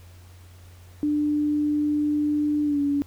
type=tone with pitch glide; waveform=sine; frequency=296.7 to 284.9 Hz; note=D4 to C#4; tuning=+18 to +48 cents; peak=-20 dBFS; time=1.03-3.02 s; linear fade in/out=0 ms; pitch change=-70 cents; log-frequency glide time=2.64-2.8 s; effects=added 89 Hz sine -45 dBFS peak until 3.06 s + pink hiss -55 dBFS RMS until 3.06 s